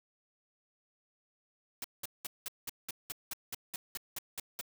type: noise bursts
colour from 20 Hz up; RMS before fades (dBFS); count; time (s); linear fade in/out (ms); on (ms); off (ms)
white; -39; 14; 1.82-4.612; 2; 23; 190
effects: none